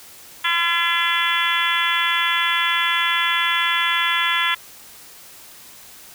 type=harmonic tone; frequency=340 Hz; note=F4; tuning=46 cents flat; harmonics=3 / 4 / 5 / 6 / 7 / 8 / 9 / 10; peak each=-25 / -25 / -24 / -24 / -28 / -28 / -28 / -24 dBFS; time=0.44-4.55 s; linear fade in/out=10 ms; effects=white hiss -43 dBFS RMS until 6.14 s